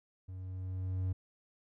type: tone with level ramp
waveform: triangle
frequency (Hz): 93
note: F#2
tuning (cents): +9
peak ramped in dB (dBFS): -40 to -28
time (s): 0.28-1.13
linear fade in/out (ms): 10
effects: none